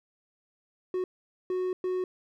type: tone bursts at uneven times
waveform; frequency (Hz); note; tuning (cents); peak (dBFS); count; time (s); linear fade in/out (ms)
triangle; 367.8; F#4; -10; -25; 3; 0.94-1.04 / 1.5-1.73 / 1.84-2.04; 2
effects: none